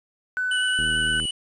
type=tone with pitch glide; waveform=sine; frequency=1500 to 1510.4 Hz; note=F#6 to F#6; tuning=+23 to +35 cents; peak=-22 dBFS; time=0.37-1.2 s; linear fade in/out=0 ms; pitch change=+12 cents; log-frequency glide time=0.51-0.65 s
type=tone with vibrato; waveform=square; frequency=2960 Hz; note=F#7; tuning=in tune; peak=-25 dBFS; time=0.51-1.31 s; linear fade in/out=5 ms; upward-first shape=square; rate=8.9 Hz; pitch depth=12 cents each way
type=click train; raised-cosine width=3 ms; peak=-22 dBFS; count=38; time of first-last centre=0.79-1.254 s; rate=79.8 Hz
effects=resampled to 24000 Hz + 8-bit